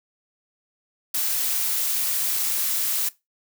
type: noise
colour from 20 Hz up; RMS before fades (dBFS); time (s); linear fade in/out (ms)
blue; -24; 1.14-3.09; 5
effects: noise-tail reverb RT60 0.2 s tail -19 dB re dry